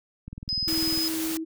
click train, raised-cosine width 5 ms, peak -25 dBFS, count 15, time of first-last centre 0.28-0.977 s, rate 20.1 Hz
sine tone, 5040 Hz, D#8, 21 cents sharp, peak -25 dBFS, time 0.49-1.08 s, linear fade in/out 0 ms
sine tone with tremolo, 322 Hz, E4, 41 cents flat, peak -27 dBFS, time 0.67-1.45 s, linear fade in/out 20 ms, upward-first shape triangle, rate 2.2 Hz, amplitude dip 25%
white noise, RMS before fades -33 dBFS, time 0.68-1.37 s, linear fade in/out 0 ms
effects none

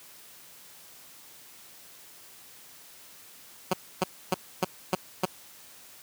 10% pulse tone bursts, 185 Hz, F#3, in tune, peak -14 dBFS, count 6, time 3.71-5.254 s, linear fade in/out 5 ms, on 24 ms, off 280 ms, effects white hiss -51 dBFS RMS until 6.02 s + high-pass 80 Hz 12 dB/octave

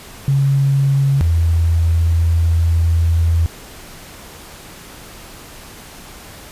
sine tone pair in turn, 137.9 / 83.09 Hz, C#3 / E2, -9 / +14 cents, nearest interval major sixth, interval 877 cents, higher first, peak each -11 dBFS, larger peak neither, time 0.28-1.21 / 1.21-3.46 s, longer second, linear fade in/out 0 ms, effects pink hiss -37 dBFS RMS until 6.51 s + resampled to 32000 Hz

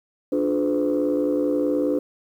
sine chord, D diminished seventh, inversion none, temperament just, 293.7 / 352.4 / 422.9 / 507.5 Hz, D4 / F4 / Ab4 / Cb5, 0 / +16 / +31 / +47 cents, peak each -21 / -27 / -27 / -23 dBFS, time 0.32-1.99 s, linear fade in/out 5 ms, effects tanh soft clip ceiling -13 dBFS + 9-bit

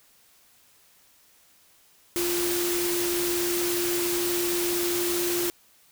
sine tone in noise, 349.2 Hz, F4, in tune, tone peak -26 dBFS, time 2.16-5.5 s, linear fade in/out 0 ms, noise white, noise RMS -29 dBFS, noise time 2.16-5.5 s, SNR 0 dB, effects white hiss -59 dBFS RMS until 5.91 s

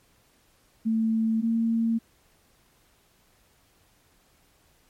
sine tone pair in turn, 223.1 / 227.9 Hz, A3 / A#3, +24 / -39 cents, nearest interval unison, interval 37 cents, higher second, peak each -21 dBFS, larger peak neither, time 0.85-1.42 / 1.42-1.99 s, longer neither, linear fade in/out 20 ms, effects pink hiss -63 dBFS RMS until 4.89 s + MP3 64 kbps

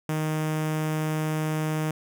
sawtooth tone with notch filter, 155.56 Hz, D#3, in tune, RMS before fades -27 dBFS, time 0.09-1.91 s, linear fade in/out 2 ms, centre 4200 Hz, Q 1.8, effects none

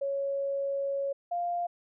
sine tone pair in turn, 554.4 / 698.5 Hz, C#5 / F5, 0 / 0 cents, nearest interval major third, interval 400 cents, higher second, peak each -28 / -28 dBFS, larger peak neither, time 0.01-1.13 / 1.31-1.67 s, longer first, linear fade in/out 10 ms, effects none

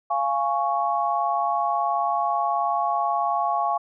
sine chord, Db major, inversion first, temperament just, 693 / 831.5 / 1108.7 Hz, F5 / Ab5 / Db6, -14 / +2 / 0 cents, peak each -25 dBFS, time 0.1-3.78 s, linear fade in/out 10 ms, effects none

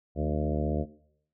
harmonic tone with a mistuned harmonic, 75.6 Hz, D#2, 49 cents flat, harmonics 1 / 2 / 3 / 4 / 5 / 6 / 7 / 8 / 9, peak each -30 / -33 / -35 / -36 / -37 / -38 / -38 / -39 / -40 dBFS, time 0.15-0.86 s, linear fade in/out 50 ms, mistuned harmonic 3, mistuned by -36 cents, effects noise-tail reverb RT60 0.7 s tail -19 dB re dry

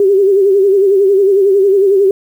sine tone with vibrato, 392.8 Hz, G4, 4 cents sharp, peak -6 dBFS, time 0-2.11 s, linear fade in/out 2 ms, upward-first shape sine, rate 11 Hz, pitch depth 72 cents each way, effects 7-bit

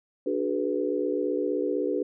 sine chord, G# half-diminished seventh, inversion second, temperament equal with one note detuned, 293.7 / 370 / 425.7 / 493.9 Hz, D4 / F#4 / G#4 / B4, 0 / 0 / +43 / 0 cents, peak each -30 dBFS, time 0.26-2.03 s, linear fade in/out 5 ms, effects none

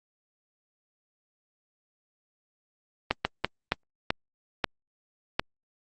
slowing click train, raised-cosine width 0.3 ms, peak -7 dBFS, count 7, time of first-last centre 3.11-5.395 s, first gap 140 ms, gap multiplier 1.4, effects Opus 24 kbps

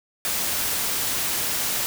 white noise, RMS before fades -25 dBFS, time 0.25-1.86 s, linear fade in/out 0 ms, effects none

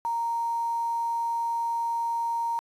sine tone with quantisation, 930 Hz, A#5, 4 cents flat, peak -25 dBFS, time 0.05-2.59 s, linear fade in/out 0 ms, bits 8, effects resampled to 32000 Hz

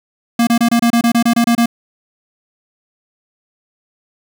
square tone bursts, 234.5 Hz, A#3, 11 cents sharp, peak -10 dBFS, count 12, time 0.39-1.659 s, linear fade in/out 5 ms, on 81 ms, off 27 ms, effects 8-bit

